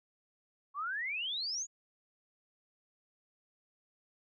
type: exponential sweep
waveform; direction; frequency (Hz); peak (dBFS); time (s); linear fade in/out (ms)
sine; up; 1089 to 6980; -34; 0.74-1.67; 50
effects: none